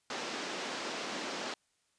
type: band-pass noise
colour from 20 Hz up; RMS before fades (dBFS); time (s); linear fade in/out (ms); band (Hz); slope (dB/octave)
pink; -39; 0.1-1.54; 2; 240 to 6200; 24
effects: white hiss -75 dBFS RMS until 1.98 s + resampled to 22050 Hz